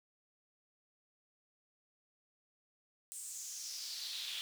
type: noise with high-pass filter sweep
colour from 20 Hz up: brown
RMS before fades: -44 dBFS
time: 3.12-4.41 s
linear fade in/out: 0 ms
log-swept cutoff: 8600 to 3200 Hz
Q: 3.9
effects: none